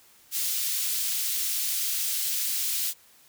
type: high-pass noise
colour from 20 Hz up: white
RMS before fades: -28 dBFS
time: 0.31-2.94 s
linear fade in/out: 50 ms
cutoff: 3200 Hz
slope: 12 dB/octave
effects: white hiss -57 dBFS RMS until 3.28 s